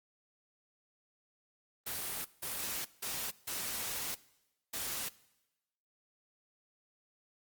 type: noise bursts at uneven times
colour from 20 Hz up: white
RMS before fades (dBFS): -38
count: 5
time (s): 1.86-2.25 / 2.42-2.85 / 3.02-3.31 / 3.47-4.15 / 4.73-5.09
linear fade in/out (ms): 10
effects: noise-tail reverb RT60 1.0 s tail -21 dB re dry + Opus 24 kbps